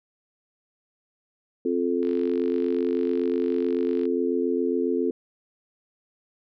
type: chord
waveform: sine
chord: F major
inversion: second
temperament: just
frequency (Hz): 261.9 / 349.2 / 436.5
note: C4 / F4 / A4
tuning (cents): +2 / 0 / -14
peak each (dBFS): -26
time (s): 1.65-5.11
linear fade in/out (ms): 5
type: click train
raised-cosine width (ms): 0.3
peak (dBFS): -28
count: 100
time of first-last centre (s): 2.03-4.055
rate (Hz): 48.9
effects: none